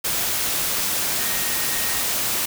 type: tone in noise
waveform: sine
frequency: 1864.7 Hz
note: A#6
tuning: in tune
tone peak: -34 dBFS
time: 1.19-2.02 s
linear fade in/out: 10 ms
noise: white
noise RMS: -23 dBFS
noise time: 0.04-2.46 s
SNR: -14 dB
effects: none